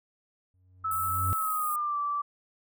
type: tone with exponential growth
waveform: triangle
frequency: 92 Hz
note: F#2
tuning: 9 cents flat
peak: -23 dBFS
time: 0.54-1.33 s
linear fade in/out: 0 ms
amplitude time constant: 170 ms
type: tone with pitch glide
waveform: sine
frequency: 1305 to 1162.6 Hz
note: E6 to D6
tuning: -18 to -18 cents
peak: -27 dBFS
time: 0.84-2.22 s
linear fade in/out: 10 ms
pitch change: -200 cents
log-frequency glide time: 1.35-1.98 s
type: high-pass noise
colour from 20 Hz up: white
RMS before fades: -37 dBFS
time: 0.91-1.76 s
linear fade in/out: 5 ms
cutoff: 8000 Hz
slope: 96 dB/octave
effects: none